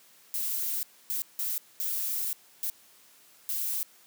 violet noise bursts at uneven times, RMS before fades -31 dBFS, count 6, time 0.34-0.83 / 1.1-1.22 / 1.39-1.58 / 1.8-2.33 / 2.63-2.7 / 3.49-3.83 s, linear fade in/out 0 ms, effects white hiss -58 dBFS RMS until 4.06 s + high-pass 150 Hz 12 dB/octave

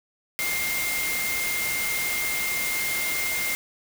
sine tone in noise, 2114 Hz, C7, 17 cents sharp, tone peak -27 dBFS, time 0.39-3.55 s, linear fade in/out 0 ms, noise white, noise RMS -29 dBFS, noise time 0.39-3.55 s, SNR -1 dB, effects none

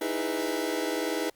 sawtooth chord, E major seventh, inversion third, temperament just, 309 / 329.6 / 412 / 494.4 Hz, D#4 / E4 / G#4 / B4, -12 / 0 / -14 / +2 cents, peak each -29 dBFS, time 0.01-1.3 s, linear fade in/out 5 ms, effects pink hiss -65 dBFS RMS until 1.35 s + Opus 32 kbps

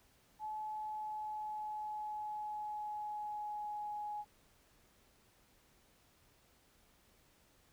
sine tone with pitch glide, 858 to 836.5 Hz, A5 to G#5, -44 to +12 cents, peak -39 dBFS, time 0.39-4.25 s, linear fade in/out 50 ms, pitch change -44 cents, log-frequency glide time 0.58-3.93 s, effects pink hiss -69 dBFS RMS until 7.72 s

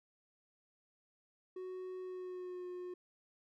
triangle tone with pitch glide, 370 to 359.9 Hz, F#4 to F#4, 0 to -48 cents, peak -40 dBFS, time 1.56-2.94 s, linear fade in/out 5 ms, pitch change -48 cents, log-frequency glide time 2.01-2.67 s, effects none

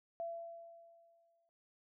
sine tone with exponential decay, 674 Hz, E5, 38 cents sharp, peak -37 dBFS, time 0.2-1.49 s, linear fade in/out 0 ms, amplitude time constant 280 ms, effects none

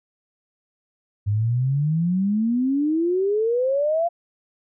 sine exponential sweep, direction up, 99.7 to 698.5 Hz, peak -18 dBFS, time 1.26-4.09 s, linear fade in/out 20 ms, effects none

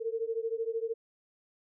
sine beating tone pair, 448.6 / 461.6 Hz, A4 / A#4, +34 / -17 cents, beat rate 13 Hz, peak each -33 / -34 dBFS, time 0-0.94 s, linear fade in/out 20 ms, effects none

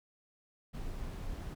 brown noise, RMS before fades -40 dBFS, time 0.73-1.55 s, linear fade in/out 20 ms, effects none

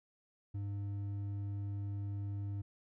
sine tone with hard clipping, 100.6 Hz, G2, 45 cents sharp, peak -38 dBFS, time 0.54-2.62 s, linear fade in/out 10 ms, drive 5 dB, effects none

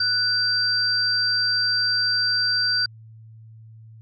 sine tone pair together, 1480 / 4706 Hz, F#6 / D8, 0 / +3 cents, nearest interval octave + minor sixth, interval 2003 cents, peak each -24 / -20 dBFS, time 0-2.86 s, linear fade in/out 5 ms, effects added 111 Hz sine -42 dBFS peak until 4.01 s

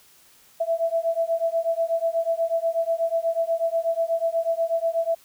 sine beating tone pair, 659.3 / 667.5 Hz, E5 / E5, 0 / +22 cents, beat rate 8.2 Hz, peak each -24 dBFS, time 0.6-5.15 s, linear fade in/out 10 ms, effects white hiss -55 dBFS RMS until 5.24 s

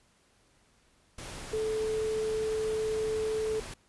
sine tone in noise, 435.9 Hz, A4, 16 cents flat, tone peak -28 dBFS, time 1.53-3.6 s, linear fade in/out 5 ms, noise pink, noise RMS -42 dBFS, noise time 1.18-3.74 s, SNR +11 dB, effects pink hiss -66 dBFS RMS until 3.88 s + resampled to 24000 Hz

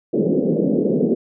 pink band-pass noise, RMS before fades -18 dBFS, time 0.13-1.15 s, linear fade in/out 10 ms, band 170 to 520 Hz, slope 48 dB/octave, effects none

